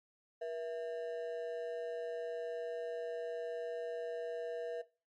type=ring-modulated tone; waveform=triangle; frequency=570 Hz; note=C#5; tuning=48 cents sharp; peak=-32 dBFS; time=0.41-4.82 s; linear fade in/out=10 ms; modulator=90.5 Hz; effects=noise-tail reverb RT60 0.3 s tail -18 dB re dry + MP3 48 kbps